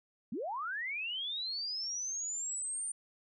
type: linear sweep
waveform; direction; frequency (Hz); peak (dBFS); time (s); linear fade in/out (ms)
sine; up; 183.1 to 9090; -35; 0.32-2.92; 5
effects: none